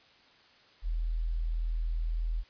sine tone, 40.86 Hz, E1, 14 cents flat, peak -28 dBFS, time 0.82-2.44 s, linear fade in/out 50 ms, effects white hiss -60 dBFS RMS until 2.49 s + resampled to 11025 Hz

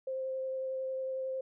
sine tone with vibrato, 525 Hz, C5, 6 cents sharp, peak -33 dBFS, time 0.07-1.41 s, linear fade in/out 5 ms, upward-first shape sine, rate 11 Hz, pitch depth 9 cents each way, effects none

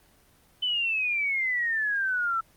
sine exponential sweep, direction down, 3044 to 1318.5 Hz, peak -24 dBFS, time 0.62-2.41 s, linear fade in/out 10 ms, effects pink hiss -60 dBFS RMS until 2.56 s + Opus 24 kbps

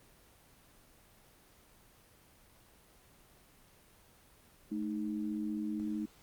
sine tone pair together, 215.7 / 311.1 Hz, A3 / D#4, -34 / 0 cents, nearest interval tritone, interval 634 cents, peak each -36 / -37 dBFS, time 4.71-6.06 s, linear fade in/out 10 ms, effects pink hiss -62 dBFS RMS until 6.22 s + Opus 24 kbps

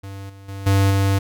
square tone with level steps, 98 Hz, G2, in tune, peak -32 / -40 / -30 / -14 / -16 dBFS, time 0.03-1.19 s, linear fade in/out 10 ms, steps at 0.29 / 0.48 / 0.66 / 0.9 s, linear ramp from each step 10 ms, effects none

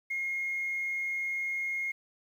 sine tone, 2146 Hz, C7, 43 cents sharp, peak -29 dBFS, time 0.1-1.92 s, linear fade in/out 10 ms, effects tanh soft clip ceiling -26 dBFS + 10-bit

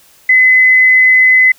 sine tone, 2027 Hz, B6, 45 cents sharp, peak -4 dBFS, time 0.29-1.52 s, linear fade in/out 5 ms, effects white hiss -46 dBFS RMS until 1.58 s

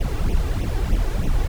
brown noise with flanger, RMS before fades -20 dBFS, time 0-1.48 s, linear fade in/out 10 ms, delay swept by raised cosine 0.32 to 2.62 ms, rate 3.2 Hz, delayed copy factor +0.95, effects none

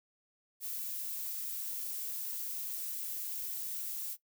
violet noise, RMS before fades -39 dBFS, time 0.6-4.17 s, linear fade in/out 50 ms, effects noise-tail reverb RT60 0.1 s tail -17 dB re dry

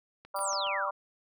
click train, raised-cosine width 0.3 ms, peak -33 dBFS, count 4, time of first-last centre 0.25-0.67 s, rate 7.14 Hz
harmonic tone, 196 Hz, G3, in tune, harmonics 3 / 4 / 5 / 6 / 7, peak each -36 / -39 / -35 / -37 / -40 dBFS, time 0.34-0.91 s, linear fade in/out 10 ms
10% pulse tone with exponential decay, 4686 Hz, D8, 5 cents flat, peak -31 dBFS, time 0.36-0.54 s, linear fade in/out 2 ms, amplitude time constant 38 ms
sine exponential sweep, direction down, 10350 to 996 Hz, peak -32 dBFS, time 0.4-0.9 s, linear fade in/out 10 ms
effects none

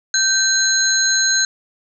sine tone cluster, 1556 / 4096 / 6540 Hz, G6 / C8 / G#8, -13 / -38 / -28 cents, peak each -18 dBFS, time 0.14-1.45 s, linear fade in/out 2 ms, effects none

